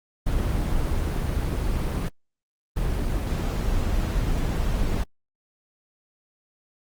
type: noise bursts at uneven times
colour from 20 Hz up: brown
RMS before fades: -24 dBFS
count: 2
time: 0.26-2.09 / 2.76-5.04 s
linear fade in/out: 10 ms
effects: Opus 24 kbps